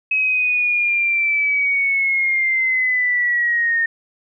sine linear sweep, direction down, 2557 to 1829 Hz, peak -15 dBFS, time 0.11-3.86 s, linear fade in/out 5 ms, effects none

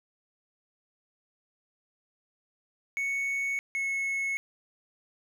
triangle tone pair in turn, 2217 / 2190 Hz, C#7 / C#7, 0 / -22 cents, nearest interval unison, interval 22 cents, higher first, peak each -26 dBFS, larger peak neither, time 2.97-3.59 / 3.75-4.37 s, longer neither, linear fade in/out 0 ms, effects none

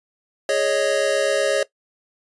square chord, Ab suspended fourth, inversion none, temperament equal, 415.3 / 554.4 / 622.3 Hz, Ab4 / Db5 / Eb5, 0 / 0 / 0 cents, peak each -26 / -20 / -24 dBFS, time 0.49-1.63 s, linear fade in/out 2 ms, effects noise-tail reverb RT60 0.1 s tail -18 dB re dry + resampled to 24000 Hz

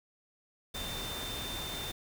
sine tone in noise, 3586 Hz, A7, 32 cents sharp, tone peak -40 dBFS, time 0.74-1.92 s, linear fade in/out 10 ms, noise pink, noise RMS -40 dBFS, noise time 0.74-1.92 s, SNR -3 dB, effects none

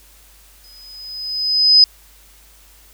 sine tone with exponential growth, 5030 Hz, D#8, 18 cents sharp, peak -4 dBFS, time 0.64-1.84 s, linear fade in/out 1 ms, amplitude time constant 260 ms, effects added 50 Hz sine -49 dBFS peak until 2.93 s + white hiss -49 dBFS RMS until 2.93 s

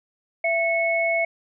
sine tone pair together, 668.7 / 2199 Hz, E5 / C#7, +25 / -14 cents, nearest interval octave + major sixth, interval 2061 cents, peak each -22 dBFS, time 0.44-1.25 s, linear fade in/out 5 ms, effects none

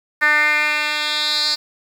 10% pulse tone with band-pass filter sweep, 300.3 Hz, D4, 39 cents sharp, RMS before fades -18 dBFS, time 0.21-1.56 s, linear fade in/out 20 ms, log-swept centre 1800 to 4600 Hz, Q 4.6, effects 7-bit

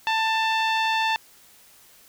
sawtooth tone with low-pass filter, 888 Hz, A5, 16 cents sharp, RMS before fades -23 dBFS, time 0.07-1.16 s, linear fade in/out 0 ms, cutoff 3500 Hz, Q 1.8, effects white hiss -53 dBFS RMS until 2.08 s

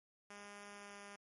5% pulse tone with pitch glide, 203.8 to 202.4 Hz, G#3 to G#3, -32 to -44 cents, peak -40 dBFS, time 0.3-1.16 s, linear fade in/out 5 ms, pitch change -12 cents, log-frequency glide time 0.71-0.96 s, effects MP3 48 kbps

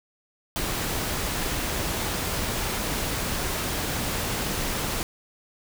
pink noise, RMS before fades -28 dBFS, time 0.56-5.03 s, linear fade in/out 0 ms, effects none

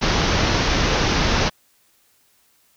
pink low-pass noise, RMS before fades -19 dBFS, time 0.01-1.5 s, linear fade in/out 20 ms, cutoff 6200 Hz, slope 96 dB/octave, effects white hiss -60 dBFS RMS until 2.76 s

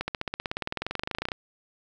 accelerating click train, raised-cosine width 0.3 ms, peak -13 dBFS, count 28, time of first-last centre 0.01-1.318 s, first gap 70 ms, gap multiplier 0.97, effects 9-bit

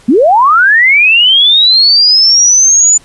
sine linear sweep, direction up, 207.7 to 7040 Hz, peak -3 dBFS, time 0.08-2.98 s, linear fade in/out 10 ms, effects pink hiss -42 dBFS RMS until 3.04 s + resampled to 24000 Hz

